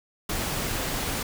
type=noise; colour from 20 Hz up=pink; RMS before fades=-29 dBFS; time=0.29-1.23 s; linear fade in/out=5 ms; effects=none